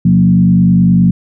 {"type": "tone with frequency modulation", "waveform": "sine", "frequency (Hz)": 178.9, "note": "F3", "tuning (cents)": 42, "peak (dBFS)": -5, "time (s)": [0.05, 1.11], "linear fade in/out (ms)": 5, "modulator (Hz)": 49.7, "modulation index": 0.94, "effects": []}